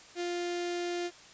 sawtooth tone with notch filter, 350 Hz, F4, 4 cents sharp, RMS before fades -34 dBFS, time 0.15-1.11 s, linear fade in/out 50 ms, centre 1100 Hz, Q 1.6, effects white hiss -53 dBFS RMS until 1.33 s + resampled to 16000 Hz

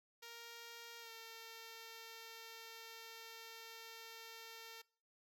5% pulse tone with pitch glide, 466.2 to 453.7 Hz, A#4 to A#4, 0 to -47 cents, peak -40 dBFS, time 0.22-4.82 s, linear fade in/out 10 ms, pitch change -47 cents, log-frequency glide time 1-1.11 s, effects noise-tail reverb RT60 0.5 s tail -23 dB re dry

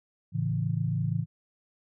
sine chord, A major, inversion none, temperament equal, 110 / 138.59 / 164.81 Hz, A2 / C#3 / E3, 0 / 0 / 0 cents, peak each -30 dBFS, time 0.32-1.26 s, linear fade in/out 50 ms, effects none

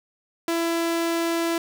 sawtooth tone, 334.5 Hz, E4, 25 cents sharp, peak -18 dBFS, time 0.48-1.58 s, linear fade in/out 2 ms, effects none

